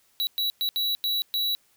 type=tone bursts at uneven times; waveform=square; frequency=3919 Hz; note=B7; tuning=14 cents flat; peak=-24 dBFS; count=6; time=0.2-0.27 / 0.38-0.5 / 0.61-0.69 / 0.76-0.95 / 1.04-1.22 / 1.34-1.55 s; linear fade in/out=0 ms; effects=white hiss -64 dBFS RMS until 1.76 s